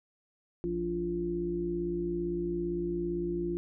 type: harmonic tone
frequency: 57.7 Hz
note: A#1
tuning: 17 cents flat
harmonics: 1 / 3 / 5 / 6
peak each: -41 / -37 / -41 / -31 dBFS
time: 0.64-3.57 s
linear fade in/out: 0 ms
effects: none